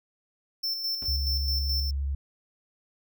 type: tone with tremolo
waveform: square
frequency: 5350 Hz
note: E8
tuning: 25 cents sharp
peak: -27 dBFS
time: 0.63-1.91 s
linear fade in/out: 10 ms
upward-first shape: square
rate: 4.7 Hz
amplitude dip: 45%
type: noise with exponential decay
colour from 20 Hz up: brown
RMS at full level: -36 dBFS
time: 1.02-1.15 s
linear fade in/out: 2 ms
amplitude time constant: 28 ms
type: tone with vibrato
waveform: sine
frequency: 69.3 Hz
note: C#2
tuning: in tune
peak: -26 dBFS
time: 1.08-2.15 s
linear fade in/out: 5 ms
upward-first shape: sine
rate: 12 Hz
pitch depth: 16 cents each way
effects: none